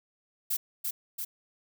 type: noise with echo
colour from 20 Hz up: violet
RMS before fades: -29 dBFS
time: 0.5-0.57 s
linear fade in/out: 10 ms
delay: 340 ms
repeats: 2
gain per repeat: -3 dB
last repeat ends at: 1.25 s
effects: none